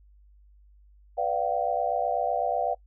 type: chord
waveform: sine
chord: G dominant seventh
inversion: first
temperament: equal with one note detuned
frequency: 493.9 / 587.3 / 698.5 / 766.5 Hz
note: B4 / D5 / F5 / G5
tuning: 0 / 0 / 0 / -39 cents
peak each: -32 / -30 / -28 / -29 dBFS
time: 1.17-2.75 s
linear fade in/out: 20 ms
effects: noise-tail reverb RT60 0.1 s tail -23 dB re dry + added 50 Hz sine -53 dBFS peak until 2.86 s